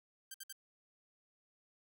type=tone bursts; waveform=5% pulse; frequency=1570 Hz; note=G6; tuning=2 cents sharp; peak=-34 dBFS; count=3; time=0.31-0.527 s; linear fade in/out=5 ms; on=33 ms; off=59 ms; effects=none